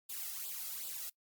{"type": "noise with flanger", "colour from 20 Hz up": "blue", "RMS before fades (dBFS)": -42, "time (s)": [0.09, 1.1], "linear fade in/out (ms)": 10, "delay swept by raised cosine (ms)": [0.24, 1.54], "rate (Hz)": 2.6, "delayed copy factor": 0.75, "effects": ["noise-tail reverb RT60 0.1 s tail -23 dB re dry", "Opus 48 kbps"]}